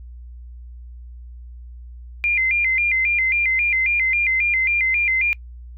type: tone with vibrato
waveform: sine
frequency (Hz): 2227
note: C#7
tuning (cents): +7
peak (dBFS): -16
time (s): 2.24-5.33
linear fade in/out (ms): 0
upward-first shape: square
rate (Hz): 3.7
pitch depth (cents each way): 130
effects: noise-tail reverb RT60 0.1 s tail -24 dB re dry + added 60 Hz sine -35 dBFS peak until 5.77 s